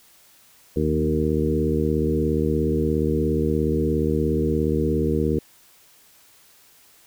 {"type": "harmonic tone with a mistuned harmonic", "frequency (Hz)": 77, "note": "D#2", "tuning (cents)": -17, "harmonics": [1, 2, 3, 4, 5, 6], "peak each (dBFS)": [-26, -26, -26, -26, -26, -26], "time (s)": [0.76, 5.39], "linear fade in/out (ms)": 5, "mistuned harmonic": 2, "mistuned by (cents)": 20, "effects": ["white hiss -54 dBFS RMS until 7.06 s"]}